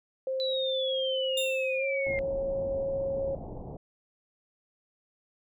sine tone with pitch glide, 526 to 545.2 Hz, C5 to C#5, +9 to -29 cents, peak -28 dBFS, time 0.27-3.35 s, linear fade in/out 2 ms, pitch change +62 cents, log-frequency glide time 1.78-1.85 s
sine exponential sweep, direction down, 4000 to 2095 Hz, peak -31 dBFS, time 0.4-2.19 s, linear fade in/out 0 ms
sawtooth tone with exponential decay, 3647 Hz, A#7, 39 cents flat, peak -25 dBFS, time 1.37-1.78 s, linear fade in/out 5 ms, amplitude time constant 88 ms
pink low-pass noise, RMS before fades -40 dBFS, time 2.06-3.77 s, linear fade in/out 5 ms, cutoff 830 Hz, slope 48 dB/octave
effects none

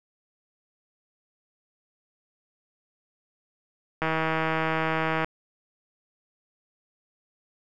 click train, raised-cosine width 0.5 ms, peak -11 dBFS, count 197, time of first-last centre 4.02-5.245 s, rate 160 Hz, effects none

